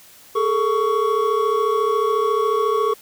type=tone cluster; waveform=triangle; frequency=417.4 / 451.5 / 1118 Hz; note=G#4 / A4 / C#6; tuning=+9 / +45 / +14 cents; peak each=-19 dBFS; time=0.35-2.94 s; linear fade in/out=10 ms; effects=white hiss -47 dBFS RMS until 3.01 s

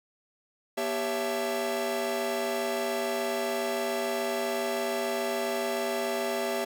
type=tone cluster; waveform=45% pulse; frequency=240.6 / 395 / 558 / 665 / 876 Hz; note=B3 / G4 / C#5 / E5 / A5; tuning=-45 / +13 / +11 / +15 / -8 cents; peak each=-38 / -33 / -35 / -32 / -39 dBFS; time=0.77-6.65 s; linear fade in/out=10 ms; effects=none

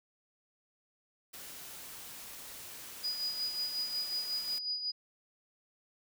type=noise; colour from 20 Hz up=white; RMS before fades=-47 dBFS; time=1.33-4.59 s; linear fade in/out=10 ms
type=tone with tremolo; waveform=sine; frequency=4930 Hz; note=D#8; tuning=17 cents flat; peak=-31 dBFS; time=3.03-4.92 s; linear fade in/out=20 ms; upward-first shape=sine; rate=5.5 Hz; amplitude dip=55%
effects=none

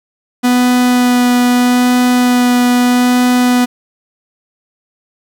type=tone with vibrato; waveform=45% pulse; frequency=246.9 Hz; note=B3; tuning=in tune; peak=-8 dBFS; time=0.43-3.66 s; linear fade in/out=20 ms; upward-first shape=sine; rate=0.79 Hz; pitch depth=9 cents each way; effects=7-bit

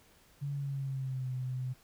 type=tone with pitch glide; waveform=sine; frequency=141.9 to 127.89 Hz; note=C#3 to C3; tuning=+41 to -39 cents; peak=-33 dBFS; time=0.41-1.74 s; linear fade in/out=20 ms; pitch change=-180 cents; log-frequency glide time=0.54-1.29 s; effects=pink hiss -63 dBFS RMS until 1.83 s

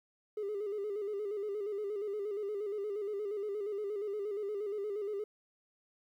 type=tone with vibrato; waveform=triangle; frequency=411.1 Hz; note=G#4; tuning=18 cents flat; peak=-31 dBFS; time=0.37-5.24 s; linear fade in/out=5 ms; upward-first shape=square; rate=8.5 Hz; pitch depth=59 cents each way; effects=tanh soft clip ceiling -31 dBFS + 12-bit

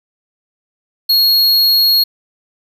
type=tone; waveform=square; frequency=4304 Hz; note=C8; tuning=48 cents sharp; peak=-9 dBFS; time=1.09-2.04 s; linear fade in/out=10 ms; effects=none

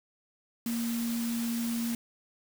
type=tone in noise; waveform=sine; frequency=233.1 Hz; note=A#3; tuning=in tune; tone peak=-29 dBFS; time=0.66-1.95 s; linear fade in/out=2 ms; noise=white; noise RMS=-40 dBFS; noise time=0.66-1.95 s; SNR=+8 dB; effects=none

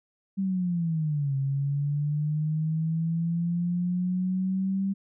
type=linear two-way sweep; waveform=sine; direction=down then up; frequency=196 to 135.5 to 196 Hz; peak=-24 dBFS; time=0.37-4.94 s; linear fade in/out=20 ms; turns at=1.36 s; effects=none

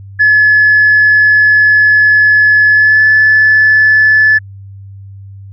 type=tone with pitch glide; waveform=sine; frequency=1711 to 1732.9 Hz; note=A6 to A6; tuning=-49 to -27 cents; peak=-3 dBFS; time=0.19-4.39 s; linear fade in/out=20 ms; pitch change=+22 cents; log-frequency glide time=2.7-3.03 s; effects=tanh soft clip ceiling 0 dBFS + added 98 Hz sine -28 dBFS peak until 5.52 s

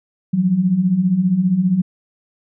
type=beating tone pair; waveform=sine; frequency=171.4 / 186.4 Hz; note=F3 / F#3; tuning=-32 / +13 cents; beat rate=15 Hz; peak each=-20 / -14 dBFS; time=0.33-1.82 s; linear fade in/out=10 ms; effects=none

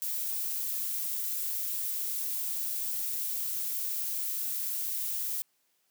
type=noise; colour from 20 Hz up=violet; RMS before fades=-33 dBFS; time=0.02-5.42 s; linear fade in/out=0 ms; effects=white hiss -73 dBFS RMS until 5.9 s + high-pass 150 Hz 12 dB/octave

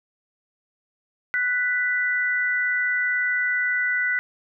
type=tone pair together; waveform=sine; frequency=1483 / 1980.8 Hz; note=F#6 / B6; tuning=+4 / +5 cents; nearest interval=perfect fourth; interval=501 cents; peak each=-23 dBFS; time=1.34-4.19 s; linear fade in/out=0 ms; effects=none

